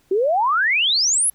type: exponential sweep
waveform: sine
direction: up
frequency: 363.9 to 11440 Hz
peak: -15 dBFS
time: 0.11-1.3 s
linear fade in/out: 5 ms
effects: pink hiss -60 dBFS RMS until 1.34 s